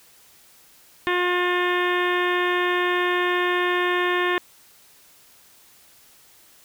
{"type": "harmonic tone", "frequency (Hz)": 357, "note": "F4", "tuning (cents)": 38, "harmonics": [1, 2, 3, 4, 5, 6, 7, 8, 9, 10], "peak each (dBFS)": [-23, -32, -26, -34, -25, -33, -34, -36, -38, -37], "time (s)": [1.07, 4.38], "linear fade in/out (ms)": 0, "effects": ["white hiss -53 dBFS RMS until 6.64 s"]}